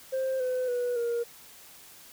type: tone with pitch steps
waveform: sine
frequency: 526 / 507.2 / 489.1 / 471.6 Hz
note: C5 / B4 / B4 / A#4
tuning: +9 / +46 / -17 / +20 cents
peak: -24 dBFS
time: 0.12-1.24 s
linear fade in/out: 20 ms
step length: 280 ms
effects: tanh soft clip ceiling -25 dBFS + white hiss -51 dBFS RMS until 2.12 s